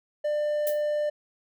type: tone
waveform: triangle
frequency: 596 Hz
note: D5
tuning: 25 cents sharp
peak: -22 dBFS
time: 0.24-1.1 s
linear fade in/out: 10 ms
type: noise with exponential decay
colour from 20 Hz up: violet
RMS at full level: -29 dBFS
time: 0.67-0.82 s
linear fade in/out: 0 ms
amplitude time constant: 32 ms
effects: none